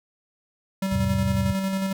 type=tone with tremolo; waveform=square; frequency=192.6 Hz; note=G3; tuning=30 cents flat; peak=-23 dBFS; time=0.82-1.93 s; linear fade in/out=5 ms; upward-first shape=square; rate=11 Hz; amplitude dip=30%
type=chord; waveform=sine; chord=E augmented; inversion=none; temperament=just; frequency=82.41 / 103.01 / 128.76 Hz; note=E2 / G#2 / B#2; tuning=0 / -14 / -27 cents; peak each=-27 dBFS; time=0.92-1.53 s; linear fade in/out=5 ms
effects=none